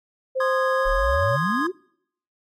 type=tone with pitch glide; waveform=sine; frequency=523.3 to 560.9 Hz; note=C5 to C#5; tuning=0 to +20 cents; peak=-21 dBFS; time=0.35-1.37 s; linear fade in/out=20 ms; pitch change=+120 cents; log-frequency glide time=0.75-1.21 s
type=chord; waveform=triangle; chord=Ab major; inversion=first; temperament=equal with one note detuned; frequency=1046.5 / 1230.9 / 1661.2 Hz; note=C6 / Eb6 / Ab6; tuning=0 / -19 / 0 cents; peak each=-25 dBFS; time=0.4-1.67 s; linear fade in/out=5 ms
type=exponential sweep; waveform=sine; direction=up; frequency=30.7 to 393.3 Hz; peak=-23 dBFS; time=0.85-1.72 s; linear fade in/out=20 ms
effects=noise-tail reverb RT60 0.7 s tail -26 dB re dry + AAC 48 kbps